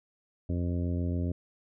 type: harmonic tone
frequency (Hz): 87.31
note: F2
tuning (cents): 0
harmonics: 1 / 2 / 3 / 4 / 5 / 6 / 7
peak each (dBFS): -29 / -35 / -35 / -42 / -46 / -47 / -46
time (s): 0.49-1.32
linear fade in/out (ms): 5
effects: none